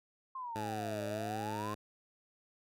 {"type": "exponential two-way sweep", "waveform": "sine", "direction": "down then up", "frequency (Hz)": [1070, 587.3, 1070], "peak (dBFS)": -39, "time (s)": [0.35, 1.74], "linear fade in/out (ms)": 5, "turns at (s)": 1.05}
{"type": "tone with vibrato", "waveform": "10% pulse", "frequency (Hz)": 106.6, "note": "G#2", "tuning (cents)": 46, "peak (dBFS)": -30, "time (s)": [0.55, 1.75], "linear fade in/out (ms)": 10, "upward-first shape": "sine", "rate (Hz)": 1.6, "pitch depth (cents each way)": 15}
{"effects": []}